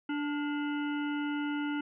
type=harmonic tone with a mistuned harmonic; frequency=293.2 Hz; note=D4; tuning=3 cents flat; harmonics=1 / 3 / 5 / 7 / 9 / 10; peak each=-31 / -42 / -40 / -47 / -51 / -48 dBFS; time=0.09-1.81 s; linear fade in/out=5 ms; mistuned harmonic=5; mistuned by=-52 cents; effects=none